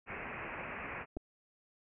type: low-pass noise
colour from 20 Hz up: white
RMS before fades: -43 dBFS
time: 0.06-1.06 s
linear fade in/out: 50 ms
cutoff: 2600 Hz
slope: 96 dB/octave
type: clicks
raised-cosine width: 2 ms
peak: -28 dBFS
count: 2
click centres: 1.168 / 1.171 s
effects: none